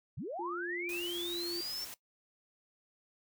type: linear sweep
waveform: sine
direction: up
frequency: 87.31 to 5500 Hz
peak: -37 dBFS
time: 0.17-1.85 s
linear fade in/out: 10 ms
type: tone with pitch glide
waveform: sine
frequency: 349.2 to 345.6 Hz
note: F4 to F4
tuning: 0 to -18 cents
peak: -38 dBFS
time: 0.39-1.61 s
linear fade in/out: 5 ms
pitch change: -18 cents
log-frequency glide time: 0.78-1.49 s
type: noise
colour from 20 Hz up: white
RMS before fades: -46 dBFS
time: 0.89-1.94 s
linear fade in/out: 0 ms
effects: noise-tail reverb RT60 0.1 s tail -18 dB re dry